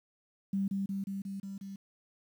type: tone with echo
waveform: sine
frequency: 196 Hz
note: G3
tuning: in tune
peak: -28 dBFS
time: 0.53-0.68 s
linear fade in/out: 5 ms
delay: 180 ms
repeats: 6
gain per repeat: -2 dB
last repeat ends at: 1.76 s
effects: 10-bit